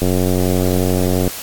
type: click train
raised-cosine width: 2 ms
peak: -4 dBFS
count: 116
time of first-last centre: 0.02-1.277 s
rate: 91.5 Hz
effects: white hiss -29 dBFS RMS until 1.42 s + AAC 64 kbps